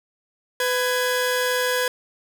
sawtooth tone pair together, 500.6 / 1661.2 Hz, B4 / G#6, +23 / 0 cents, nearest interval octave + major sixth, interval 2077 cents, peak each -18 / -21 dBFS, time 0.6-1.88 s, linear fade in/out 2 ms, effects none

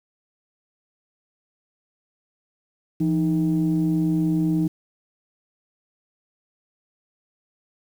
sine tone pair together, 168.3 / 311.9 Hz, E3 / D#4, +36 / +4 cents, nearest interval major seventh, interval 1068 cents, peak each -20 dBFS, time 3-4.68 s, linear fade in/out 10 ms, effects tanh soft clip ceiling -13 dBFS + 8-bit

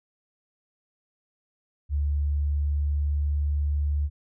sine tone with pitch glide, 72.5 to 72.96 Hz, D2 to D2, -22 to -11 cents, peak -22 dBFS, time 1.89-4.1 s, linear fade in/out 50 ms, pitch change +11 cents, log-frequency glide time 2.02-3.39 s, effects none

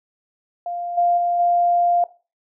sine tone with level steps, 698.5 Hz, F5, in tune, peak -24 / -14 / -17 / -14 dBFS, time 0.66-2.04 s, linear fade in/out 2 ms, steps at 0.97 / 1.17 / 1.39 s, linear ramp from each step 10 ms, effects noise-tail reverb RT60 0.3 s tail -17 dB re dry

